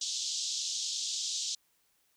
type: band-pass noise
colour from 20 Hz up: white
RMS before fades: -35 dBFS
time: 0.01-1.55 s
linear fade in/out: 5 ms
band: 3300 to 7100 Hz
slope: 48 dB/octave
effects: white hiss -72 dBFS RMS until 2.16 s